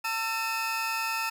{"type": "tone cluster", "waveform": "30% pulse", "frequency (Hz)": [900, 1340, 2550], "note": ["A5", "E6", "D#7"], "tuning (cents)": [39, 28, 42], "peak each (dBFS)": -30, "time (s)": [0.04, 1.3], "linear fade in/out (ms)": 10, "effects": []}